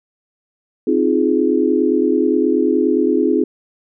sine chord, F minor seventh, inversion second, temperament equal with one note detuned, 261.6 / 311.1 / 349.2 / 418.7 Hz, C4 / Eb4 / F4 / Ab4, 0 / 0 / 0 / +14 cents, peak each -18 dBFS, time 0.87-3.44 s, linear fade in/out 5 ms, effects none

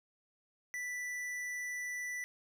sine tone with tanh clipping, 1975.5 Hz, B6, in tune, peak -39 dBFS, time 0.74-2.24 s, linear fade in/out 0 ms, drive 14 dB, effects none

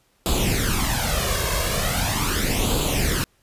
pink noise with flanger, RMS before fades -22 dBFS, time 0.26-3.24 s, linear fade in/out 0 ms, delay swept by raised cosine 0.26 to 1.86 ms, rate 0.4 Hz, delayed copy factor +0.7, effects pink hiss -63 dBFS RMS until 3.42 s + resampled to 32000 Hz

